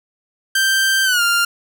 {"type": "tone with pitch glide", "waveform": "sawtooth", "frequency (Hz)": [1568, 1396.9], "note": ["G6", "F6"], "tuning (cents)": [0, 0], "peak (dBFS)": -10, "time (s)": [0.55, 1.45], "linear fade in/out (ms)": 5, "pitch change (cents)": -200, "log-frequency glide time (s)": [1.04, 1.22], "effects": []}